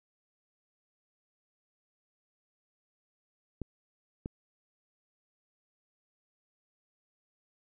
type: clicks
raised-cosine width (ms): 3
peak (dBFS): -23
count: 2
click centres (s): 3.617 / 4.259
effects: none